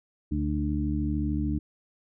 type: harmonic tone with a mistuned harmonic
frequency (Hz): 73.42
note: D2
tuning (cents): 0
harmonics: 1 / 2 / 3 / 4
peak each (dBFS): -29 / -32 / -32 / -30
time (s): 0.31-1.59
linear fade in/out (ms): 10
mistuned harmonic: 4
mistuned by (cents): +28
effects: none